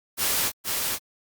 white noise with echo, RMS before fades -24 dBFS, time 0.17-0.52 s, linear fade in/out 50 ms, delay 470 ms, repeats 1, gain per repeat -3 dB, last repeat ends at 0.99 s, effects Opus 48 kbps

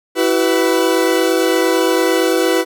40% pulse chord, E suspended second, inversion none, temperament equal with one note detuned, 329.6 / 378.4 / 493.9 Hz, E4 / F#4 / B4, 0 / +39 / 0 cents, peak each -16 dBFS, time 0.15-2.65 s, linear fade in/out 50 ms, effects none

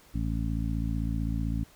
harmonic tone, 55.7 Hz, A1, 22 cents sharp, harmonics 1 / 2 / 3 / 4 / 5, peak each -30 / -33 / -35 / -36 / -37 dBFS, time 0.14-1.64 s, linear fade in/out 10 ms, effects pink hiss -57 dBFS RMS until 1.75 s

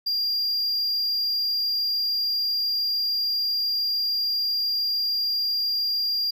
triangle tone, 4789 Hz, D8, 33 cents sharp, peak -21 dBFS, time 0.06-6.31 s, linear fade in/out 10 ms, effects none

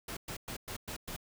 pink noise bursts, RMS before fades -41 dBFS, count 6, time 0.08-1.164 s, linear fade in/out 5 ms, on 89 ms, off 110 ms, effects none

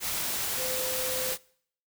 sine tone in noise, 514 Hz, C5, 31 cents flat, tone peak -34 dBFS, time 0.56-1.36 s, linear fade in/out 50 ms, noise white, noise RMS -31 dBFS, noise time 0-1.38 s, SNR -6 dB, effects noise-tail reverb RT60 0.6 s tail -23 dB re dry

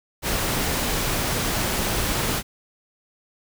pink noise, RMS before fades -24 dBFS, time 0.22-2.43 s, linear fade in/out 50 ms, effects none

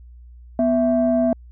sine tone pair together, 246.9 / 659.1 Hz, B3 / E5, 0 / 0 cents, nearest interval octave + perfect fourth, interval 1700 cents, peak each -17 / -17 dBFS, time 0.59-1.33 s, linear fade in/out 2 ms, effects tanh soft clip ceiling -9 dBFS + added 60 Hz sine -40 dBFS peak until 1.51 s

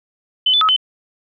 sine tone with pitch steps, 3033 / 3490 / 1278 / 3047 Hz, F#7 / A7 / D#6 / G7, +42 / -15 / +46 / -50 cents, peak -11 dBFS, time 0.46-0.764 s, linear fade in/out 5 ms, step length 76 ms, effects none

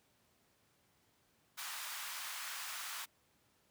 pink high-pass noise, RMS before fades -44 dBFS, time 1.57-3.06 s, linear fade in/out 20 ms, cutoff 1000 Hz, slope 24 dB/octave, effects pink hiss -73 dBFS RMS until 3.7 s + high-pass 80 Hz 12 dB/octave

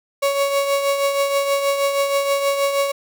35% pulse tone with tremolo, 558 Hz, C#5, 11 cents sharp, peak -13 dBFS, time 0.22-2.92 s, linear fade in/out 10 ms, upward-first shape triangle, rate 6.3 Hz, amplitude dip 55%, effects none

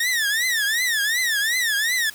sawtooth tone with vibrato, 1819 Hz, A#6, 43 cents flat, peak -16 dBFS, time 0-2.1 s, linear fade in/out 5 ms, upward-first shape triangle, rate 2.7 Hz, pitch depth 220 cents each way, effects white hiss -43 dBFS RMS until 2.14 s

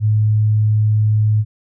sine tone, 107.2 Hz, A2, 45 cents flat, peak -11 dBFS, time 0-1.45 s, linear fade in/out 50 ms, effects none

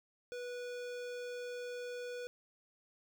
square tone with notch filter, 490 Hz, B4, 14 cents flat, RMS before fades -43 dBFS, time 0.32-2.27 s, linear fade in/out 0 ms, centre 12000 Hz, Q 0.61, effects none

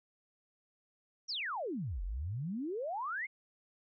sine exponential two-way sweep, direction down then up, 5920 to 41.2 to 2228 Hz, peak -35 dBFS, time 1.28-3.27 s, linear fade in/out 20 ms, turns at 2.03 s, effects none

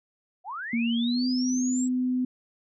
sine linear sweep, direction up, 667 to 7790 Hz, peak -32 dBFS, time 0.44-1.89 s, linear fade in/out 50 ms
sine tone with pitch glide, 233.1 to 252.7 Hz, A#3 to B3, 0 to +40 cents, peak -23 dBFS, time 0.73-2.25 s, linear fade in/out 5 ms, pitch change +140 cents, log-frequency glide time 1-1.25 s
effects none

